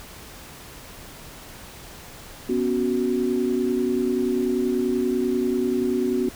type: chord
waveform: sine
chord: B suspended second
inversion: none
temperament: equal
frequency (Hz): 246.9 / 277.2 / 370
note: B3 / C#4 / F#4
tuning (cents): 0 / 0 / 0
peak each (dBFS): -24 / -27 / -23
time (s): 2.49-6.29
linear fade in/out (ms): 5
effects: pink hiss -42 dBFS RMS until 6.35 s